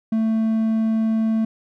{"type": "tone", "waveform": "triangle", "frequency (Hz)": 222, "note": "A3", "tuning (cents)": 16, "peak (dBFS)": -15, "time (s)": [0.12, 1.45], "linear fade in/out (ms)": 5, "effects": []}